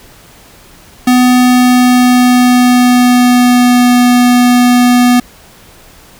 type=tone with pitch glide; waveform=square; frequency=249.7 to 245.7 Hz; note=B3 to B3; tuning=+19 to -9 cents; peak=-5 dBFS; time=1.07-5.2 s; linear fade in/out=5 ms; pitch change=-28 cents; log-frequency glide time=1.3-3.96 s; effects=pink hiss -39 dBFS RMS until 6.19 s